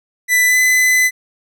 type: tone with pitch glide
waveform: 45% pulse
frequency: 1990 to 2014 Hz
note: B6 to B6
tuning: +13 to +33 cents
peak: -10 dBFS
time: 0.28-1.11 s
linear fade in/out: 50 ms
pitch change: +20 cents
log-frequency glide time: 0.46-0.59 s
effects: none